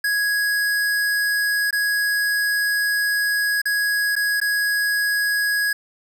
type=tone with dropouts; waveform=square; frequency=1663 Hz; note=G#6; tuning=2 cents sharp; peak=-19 dBFS; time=0.04-5.73 s; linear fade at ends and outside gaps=5 ms; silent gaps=1.708-1.727 / 3.617-3.655 / 4.155-4.163 / 4.402-4.414 s; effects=none